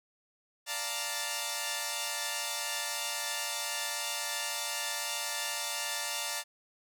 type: chord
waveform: 5% pulse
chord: Bb major seventh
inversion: first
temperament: equal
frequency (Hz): 587.3 / 698.5 / 880 / 932.3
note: D5 / F5 / A5 / Bb5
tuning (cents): 0 / 0 / 0 / 0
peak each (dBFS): -28 / -28 / -26 / -26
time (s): 0.66-6.44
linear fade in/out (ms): 50
effects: none